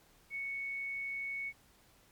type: tone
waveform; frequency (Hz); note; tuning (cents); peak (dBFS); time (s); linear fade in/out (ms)
sine; 2217; C#7; 0; -36; 0.3-1.53; 50
effects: pink hiss -65 dBFS RMS until 2.11 s + MP3 96 kbps